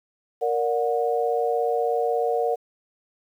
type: chord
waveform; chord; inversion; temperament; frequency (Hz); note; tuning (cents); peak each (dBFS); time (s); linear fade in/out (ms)
sine; Bb augmented; none; just; 466.2 / 582.7 / 728.4; Bb4 / D5 / F#5; 0 / -14 / -27; -23 / -28 / -25; 0.41-2.56; 20
effects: 9-bit